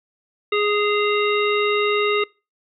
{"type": "harmonic tone with a mistuned harmonic", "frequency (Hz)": 415.3, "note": "G#4", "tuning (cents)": 0, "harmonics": [1, 3, 5, 7, 9], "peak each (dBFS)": [-19, -24, -26, -27, -29], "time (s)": [0.52, 2.24], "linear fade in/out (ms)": 5, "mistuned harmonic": 7, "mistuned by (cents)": -85, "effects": ["noise-tail reverb RT60 0.3 s tail -25 dB re dry"]}